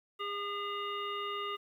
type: harmonic tone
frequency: 406.5 Hz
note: G#4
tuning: 37 cents flat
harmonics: 1 / 3 / 5 / 7 / 9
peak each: -41 / -37 / -46 / -42 / -49 dBFS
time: 0.19-1.57 s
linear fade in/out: 20 ms
effects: 11-bit